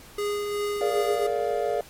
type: tone with tremolo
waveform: square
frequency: 411.7 Hz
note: G#4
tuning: 15 cents flat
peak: -25 dBFS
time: 0.18-1.27 s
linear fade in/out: 5 ms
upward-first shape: triangle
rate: 2.7 Hz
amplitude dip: 35%
type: chord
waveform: triangle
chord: Bb dominant seventh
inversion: third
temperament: just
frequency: 419.5 / 466.2 / 582.7 / 699.2 Hz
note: Ab4 / Bb4 / D5 / F5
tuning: +17 / 0 / -14 / +2 cents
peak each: -27 dBFS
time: 0.81-1.81 s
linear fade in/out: 2 ms
effects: pink hiss -48 dBFS RMS until 1.89 s + MP3 64 kbps